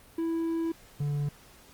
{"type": "tone pair in turn", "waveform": "triangle", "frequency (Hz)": [329.6, 145.13], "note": ["E4", "D3"], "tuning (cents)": [0, -20], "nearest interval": "octave + major second", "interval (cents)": 1420, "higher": "first", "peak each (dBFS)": -25, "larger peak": "neither", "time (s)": [[0.18, 0.72], [1, 1.29]], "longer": "first", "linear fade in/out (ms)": 5, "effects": ["pink hiss -55 dBFS RMS until 1.73 s", "Opus 32 kbps"]}